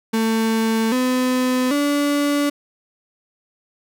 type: tone with pitch steps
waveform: 35% pulse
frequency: 223.6 / 253.9 / 288.3 Hz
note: A3 / B3 / D4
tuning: +28 / +48 / -32 cents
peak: -15 dBFS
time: 0.13-2.5 s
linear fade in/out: 10 ms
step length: 790 ms
effects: none